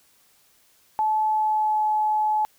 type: tone with pitch glide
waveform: sine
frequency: 864 to 855.6 Hz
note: A5 to A5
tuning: -32 to -49 cents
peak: -19 dBFS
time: 0.99-2.45 s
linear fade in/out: 0 ms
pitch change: -17 cents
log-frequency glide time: 1.25-1.84 s
effects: white hiss -60 dBFS RMS until 2.58 s